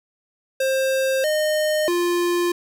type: tone with pitch steps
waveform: square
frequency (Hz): 530 / 613 / 349.5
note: C5 / D#5 / F4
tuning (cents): +22 / -26 / +1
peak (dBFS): -19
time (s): 0.6-2.52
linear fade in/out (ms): 5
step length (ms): 640
effects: none